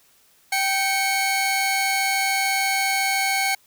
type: tone pair together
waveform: sawtooth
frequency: 779 / 2203 Hz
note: G5 / C#7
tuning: -11 / -11 cents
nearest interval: octave + tritone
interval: 1800 cents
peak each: -19 dBFS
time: 0.52-3.55 s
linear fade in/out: 5 ms
effects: white hiss -58 dBFS RMS until 3.66 s